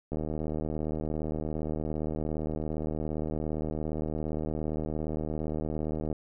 click train, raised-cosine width 2 ms, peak -20 dBFS, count 466, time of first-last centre 0.12-6.128 s, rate 77.4 Hz, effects none

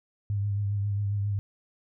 sine tone with vibrato, 101.4 Hz, G#2, 41 cents flat, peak -25 dBFS, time 0.3-1.39 s, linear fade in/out 0 ms, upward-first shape triangle, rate 7.4 Hz, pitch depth 41 cents each way, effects none

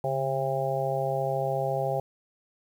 harmonic tone with a mistuned harmonic, 134 Hz, C3, 42 cents sharp, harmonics 1 / 3 / 4 / 5 / 6, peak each -32 / -34 / -30 / -31 / -32 dBFS, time 0.04-2 s, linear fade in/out 2 ms, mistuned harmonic 1, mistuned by +65 cents, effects 9-bit

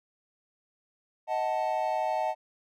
triangle chord, D# diminished, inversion none, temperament equal with one note detuned, 628 / 740 / 880 Hz, D#5 / F#5 / A5, +16 / 0 / 0 cents, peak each -29 dBFS, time 1.27-2.35 s, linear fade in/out 50 ms, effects none

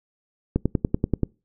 click train, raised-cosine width 3 ms, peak -7 dBFS, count 8, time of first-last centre 0.56-1.233 s, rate 10.4 Hz, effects noise-tail reverb RT60 0.3 s tail -26 dB re dry

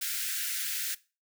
white high-pass noise, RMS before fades -33 dBFS, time 0.01-0.95 s, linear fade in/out 10 ms, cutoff 1400 Hz, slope 96 dB/octave, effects noise-tail reverb RT60 0.3 s tail -19 dB re dry

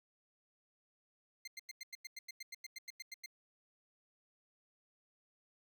20% pulse tone bursts, 2093 Hz, C7, in tune, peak -39 dBFS, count 16, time 1.45-3.261 s, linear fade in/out 5 ms, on 26 ms, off 93 ms, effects none

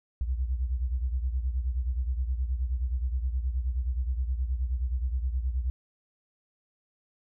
sine beating tone pair, 61.1 / 70.6 Hz, B1 / C#2, -18 / +32 cents, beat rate 9.5 Hz, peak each -27 / -33 dBFS, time 0.21-5.7 s, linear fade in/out 0 ms, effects none

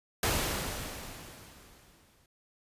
pink noise with exponential decay, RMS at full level -27 dBFS, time 0.23-2.26 s, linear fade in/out 2 ms, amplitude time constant 440 ms, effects resampled to 32000 Hz

